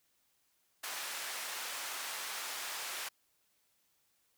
pink band-pass noise, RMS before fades -41 dBFS, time 0.83-3.09 s, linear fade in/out 10 ms, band 1000 to 16000 Hz, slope 12 dB/octave, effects white hiss -75 dBFS RMS until 4.37 s

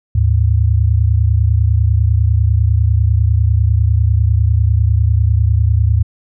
sine tone pair together, 75.9 / 105.92 Hz, D#2 / G#2, -42 / +35 cents, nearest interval tritone, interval 577 cents, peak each -12 dBFS, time 0.15-6.03 s, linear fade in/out 5 ms, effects none

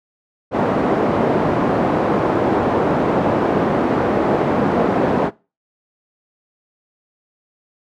pink band-pass noise, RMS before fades -17 dBFS, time 0.51-5.31 s, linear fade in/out 50 ms, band 220 to 820 Hz, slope 12 dB/octave, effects noise-tail reverb RT60 0.3 s tail -22 dB re dry

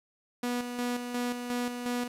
sawtooth tone with tremolo, 244 Hz, B3, 21 cents flat, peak -25 dBFS, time 0.43-2.08 s, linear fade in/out 5 ms, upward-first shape square, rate 2.8 Hz, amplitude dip 50%, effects resampled to 32000 Hz + 9-bit

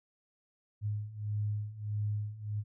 sine beating tone pair, 103.83 / 105.43 Hz, G#2 / G#2, 0 / +27 cents, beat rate 1.6 Hz, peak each -37 / -34 dBFS, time 0.81-2.64 s, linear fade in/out 50 ms, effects none

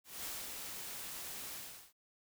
white noise with ADSR envelope, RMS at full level -42 dBFS, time 0.04-1.93 s, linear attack 210 ms, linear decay 210 ms, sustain -3 dB, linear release 400 ms, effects none

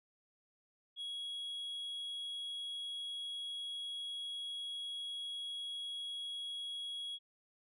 sine tone, 3324 Hz, G#7, 1 cent sharp, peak -37 dBFS, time 0.96-7.19 s, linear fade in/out 50 ms, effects tanh soft clip ceiling -39 dBFS

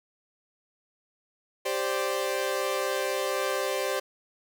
sawtooth chord, G suspended fourth, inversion none, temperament equal, 392 / 523.3 / 587.3 Hz, G4 / C5 / D5, 0 / 0 / 0 cents, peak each -28 / -26 / -28 dBFS, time 1.65-4 s, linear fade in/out 10 ms, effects none

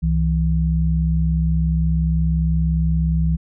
sine tone pair together, 65.7 / 162.76 Hz, C2 / E3, +8 / -22 cents, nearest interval octave + major third, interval 1570 cents, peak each -18 dBFS, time 0.02-3.37 s, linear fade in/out 20 ms, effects none

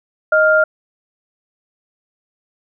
sine tone pair together, 624 / 1400.8 Hz, D#5 / F6, +5 / +5 cents, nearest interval octave + major second, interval 1400 cents, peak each -12 dBFS, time 0.32-0.64 s, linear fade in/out 5 ms, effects none

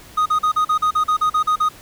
triangle tone bursts, 1244.5 Hz, D#6, in tune, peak -12 dBFS, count 12, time 0.17-1.69 s, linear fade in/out 10 ms, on 90 ms, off 40 ms, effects pink hiss -43 dBFS RMS until 1.81 s

